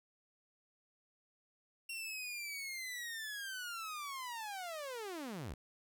sawtooth linear sweep, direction down, 2749 to 51.91 Hz, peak -38 dBFS, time 1.89-5.54 s, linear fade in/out 5 ms, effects none

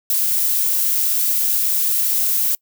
violet noise, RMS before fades -18 dBFS, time 0.1-2.55 s, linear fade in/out 2 ms, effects noise-tail reverb RT60 0.1 s tail -26 dB re dry

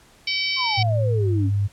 harmonic tone, 764 Hz, G5, 45 cents flat, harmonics 3 / 4 / 5 / 6 / 7, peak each -25 / -29 / -31 / -28 / -28 dBFS, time 0.27-0.83 s, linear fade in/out 5 ms
sine exponential sweep, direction down, 1093 to 261.6 Hz, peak -24 dBFS, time 0.56-1.51 s, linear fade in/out 50 ms
sine tone with pitch glide, 110 to 100.87 Hz, A2 to G2, 0 to +50 cents, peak -18 dBFS, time 0.77-1.68 s, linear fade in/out 20 ms, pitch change -150 cents, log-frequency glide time 1.14-1.27 s
effects pink hiss -53 dBFS RMS until 1.72 s + low-pass 11000 Hz 12 dB/octave

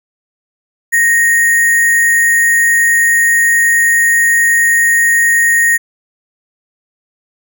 sine tone with sample-and-hold, 1864.7 Hz, A#6, in tune, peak -7 dBFS, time 0.92-5.78 s, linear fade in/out 20 ms, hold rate 8820 Hz, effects none

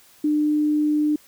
sine tone, 300.3 Hz, D4, 39 cents sharp, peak -17 dBFS, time 0.24-1.16 s, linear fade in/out 5 ms, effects white hiss -53 dBFS RMS until 1.27 s

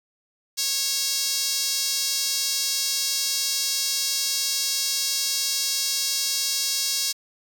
sawtooth tone with high-pass filter, 549 Hz, C#5, 17 cents flat, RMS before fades -25 dBFS, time 0.57-7.13 s, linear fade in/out 20 ms, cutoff 5000 Hz, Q 2, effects 7-bit

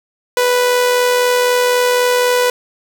sawtooth tone with amplitude modulation, 493.9 Hz, B4, in tune, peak -6 dBFS, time 0.37-2.5 s, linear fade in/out 2 ms, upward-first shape sine, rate 83.9 Hz, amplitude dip 30%, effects none

